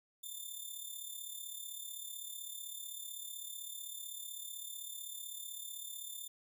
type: tone with amplitude modulation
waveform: 5% pulse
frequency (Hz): 3559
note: A7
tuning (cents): +19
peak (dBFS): -33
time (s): 0.23-6.28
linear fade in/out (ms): 10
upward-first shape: sine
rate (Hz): 35.8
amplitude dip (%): 60
effects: none